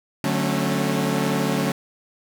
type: chord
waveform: sawtooth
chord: D major seventh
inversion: none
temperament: equal with one note detuned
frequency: 146.83 / 185 / 220 / 271.8 Hz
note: D3 / F#3 / A3 / C#4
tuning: 0 / 0 / 0 / -34 cents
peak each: -22 dBFS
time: 0.24-1.72 s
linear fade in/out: 2 ms
effects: none